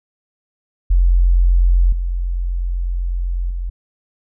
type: tone with level steps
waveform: sine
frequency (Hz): 44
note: F1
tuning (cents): +14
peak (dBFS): -9 / -17 / -20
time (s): 0.9-3.7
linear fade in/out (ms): 10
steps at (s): 1.92 / 3.5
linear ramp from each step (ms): 5
effects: none